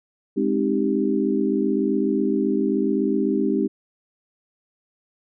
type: chord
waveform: sine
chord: Ab major seventh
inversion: none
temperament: equal with one note detuned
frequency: 207.7 / 263.7 / 311.1 / 392 Hz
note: Ab3 / C4 / Eb4 / G4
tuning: 0 / +14 / 0 / 0 cents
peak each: -24 dBFS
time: 0.36-3.68 s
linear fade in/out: 20 ms
effects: none